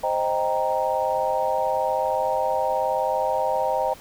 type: chord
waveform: sine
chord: C minor seventh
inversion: none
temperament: equal with one note detuned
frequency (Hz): 523.3 / 622.3 / 787.6 / 932.3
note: C5 / Eb5 / G5 / Bb5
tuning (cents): 0 / 0 / +8 / 0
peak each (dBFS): -26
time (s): 0.03-3.94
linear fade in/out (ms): 10
effects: pink hiss -46 dBFS RMS until 4 s